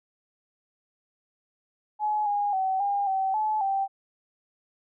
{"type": "tone with pitch steps", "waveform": "sine", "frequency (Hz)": [847, 819, 761, 806, 768, 860, 781], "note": ["G#5", "G#5", "F#5", "G5", "G5", "A5", "G5"], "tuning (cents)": [34, -24, 48, 48, -36, -40, -7], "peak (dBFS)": -23, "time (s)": [1.99, 3.88], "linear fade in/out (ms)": 50, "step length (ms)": 270, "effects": []}